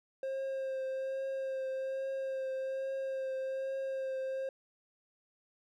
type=tone with vibrato; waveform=triangle; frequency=532 Hz; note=C5; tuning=29 cents sharp; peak=-32 dBFS; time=0.23-4.49 s; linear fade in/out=2 ms; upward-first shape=triangle; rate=1.2 Hz; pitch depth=19 cents each way; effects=none